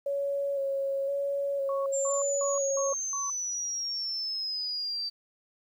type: tone with vibrato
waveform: sine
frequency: 554.4 Hz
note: C#5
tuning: in tune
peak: -27 dBFS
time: 0.06-2.93 s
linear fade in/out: 5 ms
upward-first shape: square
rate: 0.98 Hz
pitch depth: 19 cents each way
type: tone bursts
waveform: sine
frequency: 1108.7 Hz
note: C#6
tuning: in tune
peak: -34 dBFS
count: 5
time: 1.69-3.3 s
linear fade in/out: 2 ms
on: 170 ms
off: 190 ms
type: exponential sweep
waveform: sine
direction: down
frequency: 7410 to 4640 Hz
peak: -30 dBFS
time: 1.92-5.1 s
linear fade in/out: 20 ms
effects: 10-bit